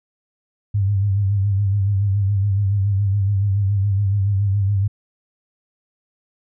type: tone with vibrato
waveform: sine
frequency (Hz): 99.6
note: G2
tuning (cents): +28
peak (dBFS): -15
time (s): 0.74-4.88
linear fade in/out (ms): 10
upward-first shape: sine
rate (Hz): 7.1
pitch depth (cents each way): 64
effects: none